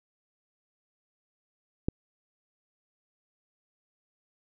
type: click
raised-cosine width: 3 ms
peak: -13 dBFS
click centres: 1.885 s
effects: none